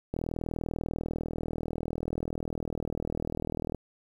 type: click train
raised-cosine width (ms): 2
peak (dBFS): -19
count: 146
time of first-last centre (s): 0.14-3.747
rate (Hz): 40.2
effects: 9-bit